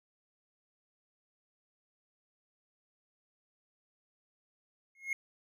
triangle tone with exponential growth, 2157 Hz, C#7, 48 cents flat, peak -26 dBFS, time 4.95-5.13 s, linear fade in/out 2 ms, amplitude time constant 39 ms, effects none

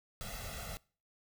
pink noise with comb filter, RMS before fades -43 dBFS, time 0.21-0.77 s, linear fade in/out 0 ms, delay 1.5 ms, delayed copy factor +1, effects noise-tail reverb RT60 0.4 s tail -23 dB re dry

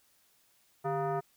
sine tone with frequency modulation, 150.5 Hz, D3, 43 cents sharp, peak -29 dBFS, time 0.84-1.21 s, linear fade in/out 20 ms, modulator 547 Hz, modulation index 1.7, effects white hiss -68 dBFS RMS until 1.36 s

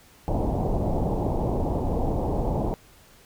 pink low-pass noise, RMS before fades -25 dBFS, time 0.28-2.74 s, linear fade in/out 0 ms, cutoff 890 Hz, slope 48 dB/octave, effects pink hiss -54 dBFS RMS until 3.25 s

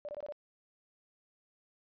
sine tone bursts, 587.3 Hz, D5, in tune, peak -38 dBFS, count 5, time 0.05-0.323 s, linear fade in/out 0 ms, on 37 ms, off 22 ms, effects resampled to 11025 Hz

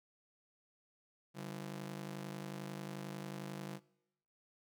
sawtooth ring-modulated tone, 167.5 Hz, E3, 28 cents sharp, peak -36 dBFS, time 1.34-3.8 s, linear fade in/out 50 ms, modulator 25.6 Hz, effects noise-tail reverb RT60 0.9 s tail -23 dB re dry

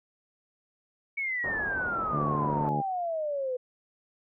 sine exponential sweep, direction down, 2248 to 494.6 Hz, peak -28 dBFS, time 1.17-3.57 s, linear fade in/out 10 ms
white low-pass noise, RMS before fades -38 dBFS, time 1.44-2.69 s, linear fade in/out 0 ms, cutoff 1000 Hz, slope 24 dB/octave
harmonic tone, 73.42 Hz, D2, in tune, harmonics 2 / 3 / 4 / 5 / 6 / 7 / 8 / 9 / 10, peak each -31 / -35 / -37 / -39 / -41 / -42 / -43 / -44 / -45 dBFS, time 2.12-2.82 s, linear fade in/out 20 ms
effects none

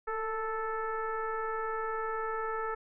sine tone with frequency modulation, 882 Hz, A5, 4 cents sharp, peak -31 dBFS, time 0.07-2.75 s, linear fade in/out 10 ms, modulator 436 Hz, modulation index 1.7, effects none

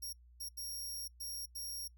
15% pulse tone bursts at uneven times, 5588 Hz, F8, in tune, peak -35 dBFS, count 5, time 0.02-0.13 / 0.4-0.49 / 0.57-1.08 / 1.2-1.46 / 1.55-1.88 s, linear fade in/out 10 ms, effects noise-tail reverb RT60 0.1 s tail -23 dB re dry + added 60 Hz sine -58 dBFS peak until 1.97 s

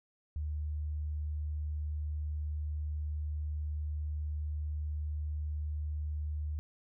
sine tone, 75.4 Hz, D2, 46 cents sharp, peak -33 dBFS, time 0.36-6.59 s, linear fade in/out 0 ms, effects none

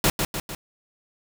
pink noise with echo, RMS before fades -19 dBFS, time 0.04-0.1 s, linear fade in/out 2 ms, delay 150 ms, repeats 3, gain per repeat -5 dB, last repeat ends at 0.55 s, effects none

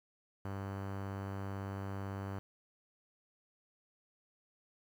sawtooth tone with low-pass filter, 98 Hz, G2, in tune, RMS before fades -41 dBFS, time 0.45-2.39 s, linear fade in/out 0 ms, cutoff 1300 Hz, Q 1.5, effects 10-bit

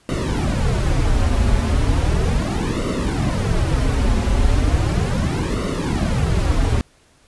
brown noise with flanger, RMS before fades -18 dBFS, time 0.09-6.81 s, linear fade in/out 0 ms, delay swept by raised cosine 1.2 to 6.5 ms, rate 0.36 Hz, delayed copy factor -0.8, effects pink hiss -55 dBFS RMS until 7.27 s + resampled to 24000 Hz

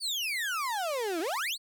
35% pulse exponential two-way sweep, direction down then up, 4699 to 311.1 to 4699 Hz, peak -28 dBFS, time 0-1.58 s, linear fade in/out 50 ms, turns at 1.2 s, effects none

